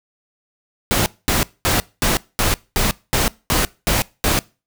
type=noise bursts; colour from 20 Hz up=pink; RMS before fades=-17 dBFS; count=10; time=0.91-4.39 s; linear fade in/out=0 ms; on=150 ms; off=220 ms; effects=noise-tail reverb RT60 0.3 s tail -22 dB re dry